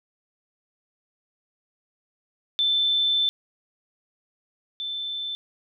sine tone pair in turn, 3534 / 3534 Hz, A7 / A7, +7 / +7 cents, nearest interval unison, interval 0 cents, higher neither, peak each -19 / -28 dBFS, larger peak first, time 2.59-3.29 / 4.8-5.35 s, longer first, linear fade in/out 0 ms, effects none

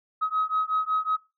sine beating tone pair, 1268 / 1273.4 Hz, D#6 / D#6, +32 / +40 cents, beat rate 5.4 Hz, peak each -25 dBFS, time 0.21-1.17 s, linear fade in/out 20 ms, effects noise-tail reverb RT60 0.3 s tail -23 dB re dry + tanh soft clip ceiling -17 dBFS

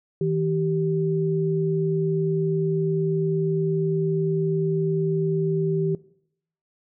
sine tone pair together, 160 / 388.5 Hz, D#3 / G4, +49 / -16 cents, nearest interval octave + minor third, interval 1535 cents, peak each -23 dBFS, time 0.21-5.95 s, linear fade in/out 2 ms, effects noise-tail reverb RT60 0.7 s tail -20 dB re dry

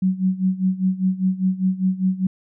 sine tone with tremolo, 187.2 Hz, F#3, 20 cents sharp, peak -14 dBFS, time 0.02-2.27 s, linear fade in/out 5 ms, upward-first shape sine, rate 5 Hz, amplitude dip 85%, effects none

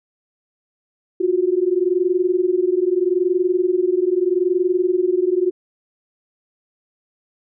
sine tone pair together, 352.2 / 373 Hz, F4 / F#4, +15 / +14 cents, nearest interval minor second, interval 99 cents, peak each -18 dBFS, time 1.2-5.51 s, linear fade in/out 10 ms, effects none

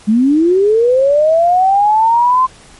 sine linear sweep, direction up, 203.9 to 1046.5 Hz, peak -7 dBFS, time 0.07-2.47 s, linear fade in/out 20 ms, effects pink hiss -41 dBFS RMS until 2.79 s + MP3 48 kbps

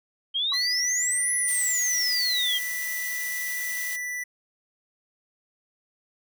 sine exponential two-way sweep, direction up then down, 3136 to 10548 to 3136 Hz, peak -23 dBFS, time 0.34-2.59 s, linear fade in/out 20 ms, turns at 1.34 s
triangle tone with exponential decay, 1108.7 Hz, C#6, in tune, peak -27 dBFS, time 0.52-0.62 s, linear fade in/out 2 ms, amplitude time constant 20 ms
square tone, 1975 Hz, B6, in tune, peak -30 dBFS, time 0.53-4.24 s, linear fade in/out 10 ms
blue noise, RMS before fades -35 dBFS, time 1.47-3.97 s, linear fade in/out 20 ms
effects none

